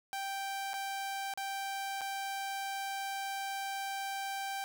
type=tone with dropouts; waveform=sawtooth; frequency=784 Hz; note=G5; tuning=in tune; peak=-32 dBFS; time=0.13-4.64 s; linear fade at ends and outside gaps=0 ms; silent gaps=0.733-0.74 / 1.338-1.375 / 2.01-2.015 s; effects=none